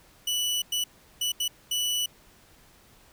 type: tone bursts at uneven times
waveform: sawtooth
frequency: 2960 Hz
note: F#7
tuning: in tune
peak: -22 dBFS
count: 5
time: 0.27-0.62 / 0.72-0.84 / 1.21-1.32 / 1.4-1.48 / 1.71-2.06 s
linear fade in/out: 5 ms
effects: pink hiss -57 dBFS RMS until 3.12 s